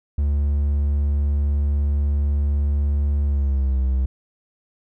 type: tone with pitch glide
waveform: triangle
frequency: 71.9 to 65.18 Hz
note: D2 to C2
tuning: -36 to -6 cents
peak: -15 dBFS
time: 0.18-4.06 s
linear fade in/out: 5 ms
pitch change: -170 cents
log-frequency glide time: 3.24-3.8 s
effects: none

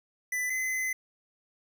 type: tone pair in turn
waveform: square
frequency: 1995 / 2037 Hz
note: B6 / C7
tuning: +17 / -47 cents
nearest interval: unison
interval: 36 cents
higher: second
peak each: -29 / -29 dBFS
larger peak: neither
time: 0.32-0.5 / 0.5-0.93 s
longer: second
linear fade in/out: 5 ms
effects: none

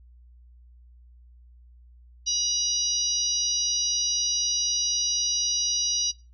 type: harmonic tone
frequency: 964 Hz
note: B5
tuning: 42 cents flat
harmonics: 3 / 4 / 5 / 6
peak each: -34 / -31 / -29 / -24 dBFS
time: 2.26-6.12 s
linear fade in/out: 20 ms
effects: noise-tail reverb RT60 0.3 s tail -21 dB re dry + added 60 Hz sine -49 dBFS peak until 6.33 s

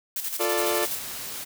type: noise with tremolo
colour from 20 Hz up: blue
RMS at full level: -29 dBFS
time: 0.16-0.99 s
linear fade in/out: 2 ms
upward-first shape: square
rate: 12 Hz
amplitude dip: 55%
type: chord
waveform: sawtooth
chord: D minor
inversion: first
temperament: equal with one note detuned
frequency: 349.2 / 441.3 / 587.3 Hz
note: F4 / A4 / D5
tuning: 0 / +5 / 0 cents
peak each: -24 dBFS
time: 0.39-0.86 s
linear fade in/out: 20 ms
type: noise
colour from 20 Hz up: white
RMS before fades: -35 dBFS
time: 0.57-1.45 s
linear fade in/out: 20 ms
effects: none

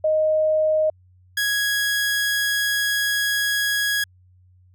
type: tone pair in turn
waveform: sine / sawtooth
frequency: 622.3 / 1661.3 Hz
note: D#5 / G#6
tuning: 0 / 0 cents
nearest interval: octave + perfect fourth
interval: 1700 cents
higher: second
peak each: -16 dBFS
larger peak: neither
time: 0.04-0.9 / 1.37-4.04 s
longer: second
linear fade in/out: 5 ms
effects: added 91 Hz sine -51 dBFS peak until 4.74 s

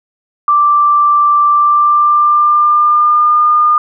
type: tone with pitch glide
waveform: sine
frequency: 1174.7 to 1213.3 Hz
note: D6 to D#6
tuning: 0 to -44 cents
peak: -6 dBFS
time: 0.48-3.78 s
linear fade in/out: 2 ms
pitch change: +56 cents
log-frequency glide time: 1.49-3.48 s
effects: none

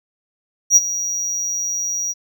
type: tone with ADSR envelope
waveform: triangle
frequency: 5760 Hz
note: F#8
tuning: 47 cents flat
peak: -4 dBFS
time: 0.7-2.14 s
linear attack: 63 ms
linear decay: 31 ms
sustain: -15 dB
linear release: 32 ms
effects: none

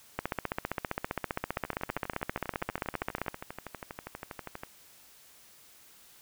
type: two click trains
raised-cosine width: 0.5 ms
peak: -23 / -15 dBFS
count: 39 / 48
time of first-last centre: 1.57-4.635 / 0.19-3.282 s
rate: 12.4 / 15.2 Hz
effects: white hiss -57 dBFS RMS until 6.21 s

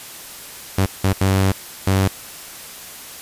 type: tone bursts at uneven times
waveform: sawtooth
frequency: 96.1 Hz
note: G2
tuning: 34 cents flat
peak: -10 dBFS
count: 4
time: 0.78-0.86 / 1.04-1.13 / 1.21-1.52 / 1.87-2.08 s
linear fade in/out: 5 ms
effects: white hiss -36 dBFS RMS until 3.21 s + resampled to 32000 Hz

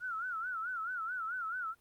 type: tone with vibrato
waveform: sine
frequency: 1400 Hz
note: F6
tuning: 4 cents sharp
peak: -35 dBFS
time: 0-1.75 s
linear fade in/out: 50 ms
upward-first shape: sine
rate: 4.6 Hz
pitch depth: 140 cents each way
effects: pink hiss -70 dBFS RMS until 1.8 s + Opus 48 kbps

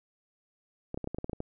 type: clicks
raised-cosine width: 2 ms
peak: -21 dBFS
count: 10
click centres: 0.944 / 0.975 / 1.043 / 1.074 / 1.146 / 1.185 / 1.244 / 1.296 / 1.332 / 1.404 s
effects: none

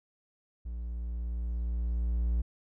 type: tone with level ramp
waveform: triangle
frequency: 58.5 Hz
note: A#1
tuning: 7 cents sharp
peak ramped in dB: -33 to -23 dBFS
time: 0.65-2.42 s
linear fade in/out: 10 ms
effects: none

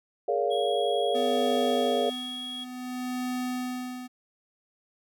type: chord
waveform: sine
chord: Bb minor seventh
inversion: third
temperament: equal with one note detuned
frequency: 415.3 / 466.2 / 566.7 / 698.5 Hz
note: Ab4 / Bb4 / Db5 / F5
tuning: 0 / 0 / +38 / 0 cents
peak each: -29 dBFS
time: 0.28-2.1 s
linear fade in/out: 5 ms
type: tone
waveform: triangle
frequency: 3311 Hz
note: G#7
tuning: 6 cents flat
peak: -33 dBFS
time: 0.5-2.65 s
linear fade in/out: 20 ms
type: tone with tremolo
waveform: square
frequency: 251.1 Hz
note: B3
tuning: 29 cents sharp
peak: -29 dBFS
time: 1.14-4.08 s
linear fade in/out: 20 ms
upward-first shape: sine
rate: 0.56 Hz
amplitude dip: 75%
effects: none

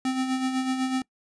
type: tone with tremolo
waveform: square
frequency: 260 Hz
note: C4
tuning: 11 cents flat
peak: -23 dBFS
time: 0.05-1.02 s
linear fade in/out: 2 ms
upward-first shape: sine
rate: 8 Hz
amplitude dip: 50%
effects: noise-tail reverb RT60 0.1 s tail -22 dB re dry + resampled to 22050 Hz

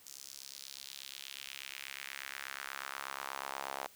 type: tone with high-pass filter sweep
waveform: sawtooth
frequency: 68.3 Hz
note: C#2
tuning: 25 cents flat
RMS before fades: -45 dBFS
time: 0.06-3.87 s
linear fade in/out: 5 ms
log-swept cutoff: 6200 to 750 Hz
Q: 1.9
effects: white hiss -60 dBFS RMS until 3.95 s

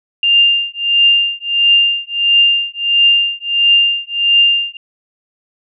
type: tone with tremolo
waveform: sine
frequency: 2798 Hz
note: F7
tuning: 3 cents sharp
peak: -5 dBFS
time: 0.23-4.77 s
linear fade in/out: 2 ms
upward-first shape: triangle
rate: 1.5 Hz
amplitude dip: 100%
effects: none

